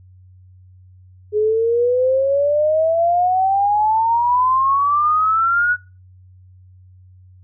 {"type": "exponential sweep", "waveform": "sine", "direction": "up", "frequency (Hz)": [417.1, 1480], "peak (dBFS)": -13, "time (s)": [1.32, 5.77], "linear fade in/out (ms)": 50, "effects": ["noise-tail reverb RT60 0.3 s tail -21 dB re dry", "added 92 Hz sine -43 dBFS peak until 7.43 s"]}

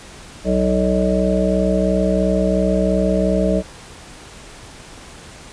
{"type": "harmonic tone", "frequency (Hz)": 62.9, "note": "B1", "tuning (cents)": 32, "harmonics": [1, 3, 5, 7, 9, 10], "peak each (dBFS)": [-23, -18, -24, -23, -22, -21], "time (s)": [0.44, 3.63], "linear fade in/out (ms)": 50, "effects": ["pink hiss -39 dBFS RMS until 5.52 s", "resampled to 22050 Hz"]}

